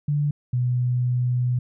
sine tone pair in turn, 146.3 / 124.03 Hz, D3 / B2, -6 / +8 cents, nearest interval minor third, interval 286 cents, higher first, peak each -19 dBFS, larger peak neither, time 0.08-0.31 / 0.53-1.59 s, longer second, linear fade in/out 5 ms, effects none

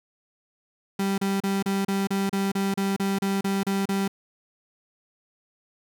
35% pulse tone bursts, 196 Hz, G3, in tune, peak -21 dBFS, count 14, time 0.99-4.079 s, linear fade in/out 5 ms, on 190 ms, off 33 ms, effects none

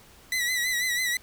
sawtooth tone with vibrato, 1974 Hz, B6, 1 cent flat, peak -21 dBFS, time 0.32-1.17 s, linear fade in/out 2 ms, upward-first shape sine, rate 6.1 Hz, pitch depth 61 cents each way, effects pink hiss -53 dBFS RMS until 1.22 s

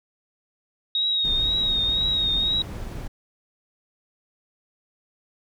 sine tone with vibrato, 3763 Hz, A#7, 16 cents sharp, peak -20 dBFS, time 0.95-2.62 s, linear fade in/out 2 ms, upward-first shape triangle, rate 2 Hz, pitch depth 50 cents each way
brown noise, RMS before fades -32 dBFS, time 1.24-3.08 s, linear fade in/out 10 ms
effects none

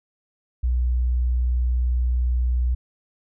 sine tone, 61.4 Hz, B1, 9 cents flat, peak -18 dBFS, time 0.63-2.75 s, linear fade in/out 10 ms, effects none

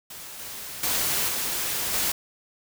white noise with level steps, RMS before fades -40 / -37 / -25 / -28 / -25 dBFS, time 0.1-2.12 s, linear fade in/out 5 ms, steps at 0.39 / 0.83 / 1.28 / 1.93 s, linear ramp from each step 5 ms, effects none

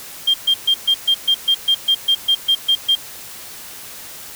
sine tone bursts, 3196 Hz, G7, 33 cents sharp, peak -10 dBFS, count 14, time 0.27-2.954 s, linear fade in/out 10 ms, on 71 ms, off 130 ms, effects tanh soft clip ceiling -6 dBFS + white hiss -35 dBFS RMS until 4.35 s

